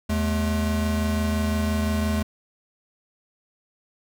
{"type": "tone pair together", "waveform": "square", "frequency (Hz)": [80, 214.2], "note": ["D#2", "A3"], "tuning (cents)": [49, -46], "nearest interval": "octave + perfect fourth", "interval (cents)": 1705, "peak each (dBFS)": -25, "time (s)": [0.09, 2.23], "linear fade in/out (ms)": 10, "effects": []}